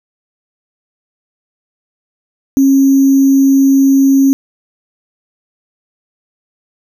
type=tone with sample-and-hold; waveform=sine; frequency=272.3 Hz; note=C#4; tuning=31 cents flat; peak=-5 dBFS; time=2.57-4.33 s; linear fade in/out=0 ms; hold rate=6300 Hz; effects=none